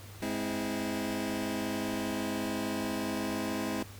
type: chord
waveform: sawtooth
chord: Ab augmented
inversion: none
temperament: just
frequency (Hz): 207.7 / 259.6 / 324.5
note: Ab3 / C4 / E4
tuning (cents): 0 / -13 / -27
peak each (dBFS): -32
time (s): 0.22-3.83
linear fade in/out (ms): 5
effects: added 100 Hz sine -47 dBFS peak until 3.99 s + pink hiss -51 dBFS RMS until 3.99 s

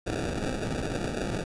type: noise with sample-and-hold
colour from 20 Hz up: blue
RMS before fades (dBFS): -31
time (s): 0.06-1.44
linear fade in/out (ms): 10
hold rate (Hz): 1050
effects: resampled to 22050 Hz

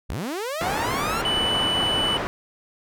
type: linear sweep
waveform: sawtooth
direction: up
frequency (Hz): 30.87 to 1414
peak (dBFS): -23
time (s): 0.09-1.22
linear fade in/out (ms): 10
type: low-pass noise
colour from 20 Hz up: white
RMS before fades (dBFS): -27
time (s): 0.61-2.27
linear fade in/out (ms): 0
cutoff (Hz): 1200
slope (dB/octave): 12
type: tone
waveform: triangle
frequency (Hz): 2983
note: F#7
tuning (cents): +13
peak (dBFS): -20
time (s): 1.25-2.17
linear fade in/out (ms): 2
effects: none

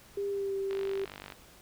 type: tone with pitch glide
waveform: sine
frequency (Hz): 401 to 390.7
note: G4 to G4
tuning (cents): +39 to -6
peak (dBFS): -30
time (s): 0.17-1.05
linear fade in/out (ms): 5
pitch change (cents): -45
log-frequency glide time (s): 0.28-0.55
type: click train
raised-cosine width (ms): 0.3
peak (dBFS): -26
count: 31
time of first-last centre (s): 0.71-1.322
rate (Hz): 49
effects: pink hiss -56 dBFS RMS until 1.61 s

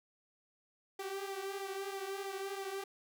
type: tone with flanger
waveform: sawtooth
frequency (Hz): 390.9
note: G4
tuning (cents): -5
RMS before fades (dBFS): -41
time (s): 0.99-2.84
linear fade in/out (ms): 5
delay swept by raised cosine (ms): 1.8 to 6.3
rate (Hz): 3.1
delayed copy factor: -0.6
effects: none

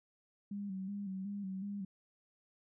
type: tone with vibrato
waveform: sine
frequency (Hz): 196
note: G3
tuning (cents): 0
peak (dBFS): -38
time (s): 0.51-1.85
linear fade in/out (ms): 5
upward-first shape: square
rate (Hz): 2.7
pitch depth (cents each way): 54
effects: none

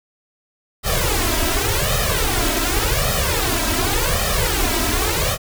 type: noise with flanger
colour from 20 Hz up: pink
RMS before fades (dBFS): -19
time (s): 0.83-5.38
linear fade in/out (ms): 50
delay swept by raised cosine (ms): 1.6 to 3.1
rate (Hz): 0.88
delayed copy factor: +1
effects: none

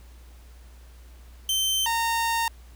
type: tone pair in turn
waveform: sawtooth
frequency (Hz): 3100 / 919.9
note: G7 / A#5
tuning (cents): -20 / -23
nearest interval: octave + major sixth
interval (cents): 2103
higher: first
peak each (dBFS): -19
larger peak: neither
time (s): 1.49-1.86 / 1.86-2.48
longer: second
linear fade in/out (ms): 2
effects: added 60 Hz sine -45 dBFS peak until 2.75 s + pink hiss -57 dBFS RMS until 2.75 s

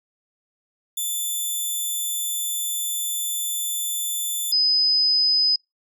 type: tone pair in turn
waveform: 5% pulse / sine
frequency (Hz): 3520 / 5019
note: A7 / D#8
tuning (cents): 0 / +14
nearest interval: tritone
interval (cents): 614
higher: second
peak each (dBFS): -16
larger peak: neither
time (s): 0.97-4.52 / 4.52-5.56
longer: first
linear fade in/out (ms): 5
effects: noise-tail reverb RT60 0.2 s tail -26 dB re dry

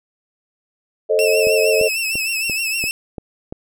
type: chord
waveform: sine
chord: A diminished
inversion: none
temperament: equal with one note detuned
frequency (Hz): 440 / 533.9 / 622.3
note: A4 / C5 / Eb5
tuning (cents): 0 / +35 / 0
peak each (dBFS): -16 / -20 / -18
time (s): 1.09-1.89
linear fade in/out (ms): 20
type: tone with vibrato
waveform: sawtooth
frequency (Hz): 2645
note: E7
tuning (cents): +5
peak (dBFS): -16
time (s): 1.19-2.91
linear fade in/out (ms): 0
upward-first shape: triangle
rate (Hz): 6.5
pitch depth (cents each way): 77
type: click train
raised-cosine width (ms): 2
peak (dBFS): -15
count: 7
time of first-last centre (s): 1.47-3.525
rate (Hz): 2.92
effects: none

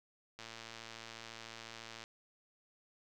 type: click train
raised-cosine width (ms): 0.2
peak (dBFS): -30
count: 189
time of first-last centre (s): 0.39-2.039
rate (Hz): 114
effects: none

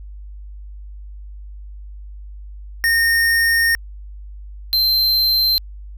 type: tone pair in turn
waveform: square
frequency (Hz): 1839 / 4119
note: A#6 / C8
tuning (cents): -24 / -28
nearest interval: octave + major second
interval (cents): 1396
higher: second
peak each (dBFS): -14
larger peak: neither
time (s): 2.84-3.75 / 4.73-5.58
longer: first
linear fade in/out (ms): 0
effects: added 50 Hz sine -32 dBFS peak until 5.97 s

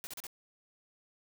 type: noise bursts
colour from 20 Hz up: white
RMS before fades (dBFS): -43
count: 4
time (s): 0.04-0.268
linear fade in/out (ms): 0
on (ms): 30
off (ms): 36
effects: none

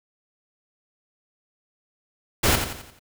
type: noise with echo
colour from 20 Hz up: pink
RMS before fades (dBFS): -19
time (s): 2.43-2.56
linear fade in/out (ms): 10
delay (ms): 87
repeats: 5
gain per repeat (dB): -7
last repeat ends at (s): 2.995
effects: none

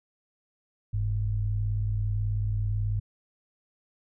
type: tone pair together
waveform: sine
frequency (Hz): 45.51 / 103.83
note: F#1 / G#2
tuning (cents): -28 / 0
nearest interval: octave + major second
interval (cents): 1428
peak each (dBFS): -30 / -26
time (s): 0.93-3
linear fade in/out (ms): 10
effects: none

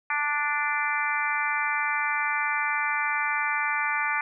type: harmonic tone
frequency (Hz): 293.7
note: D4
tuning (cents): 0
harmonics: 3 / 4 / 5 / 6 / 7 / 8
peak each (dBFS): -31 / -31 / -31 / -31 / -31 / -31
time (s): 0.1-4.21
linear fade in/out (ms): 2
effects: none

